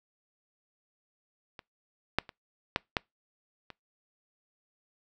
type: clicks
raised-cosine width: 0.3 ms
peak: -27 / -8 / -27 / -9 / -10 / -27 dBFS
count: 6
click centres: 1.592 / 2.186 / 2.292 / 2.761 / 2.968 / 3.703 s
effects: noise-tail reverb RT60 0.2 s tail -26 dB re dry